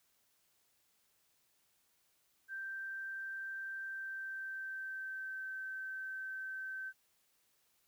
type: tone with pitch glide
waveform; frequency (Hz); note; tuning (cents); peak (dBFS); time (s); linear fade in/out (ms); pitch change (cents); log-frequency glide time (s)
sine; 1568 to 1544.6; G6 to G6; 0 to -26; -40; 2.48-6.93; 50; -26; 3.8-5.46
effects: white hiss -75 dBFS RMS until 7.87 s